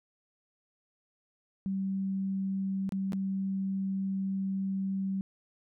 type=tone with dropouts; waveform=sine; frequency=193.1 Hz; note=G3; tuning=26 cents flat; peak=-29 dBFS; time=1.66-5.21 s; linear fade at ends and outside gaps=0 ms; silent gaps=2.892-2.922 / 3.122-3.132 s; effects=none